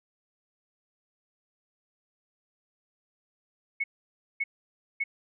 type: tone bursts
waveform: sine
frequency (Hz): 2200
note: C#7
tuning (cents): -14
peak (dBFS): -25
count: 3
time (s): 3.8-5.04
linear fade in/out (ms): 10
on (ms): 40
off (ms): 560
effects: none